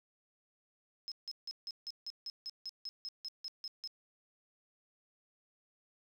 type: tone bursts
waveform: sine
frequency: 5160 Hz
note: E8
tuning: 38 cents flat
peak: -39 dBFS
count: 15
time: 1.08-3.875 s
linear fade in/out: 0 ms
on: 37 ms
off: 160 ms
effects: 11-bit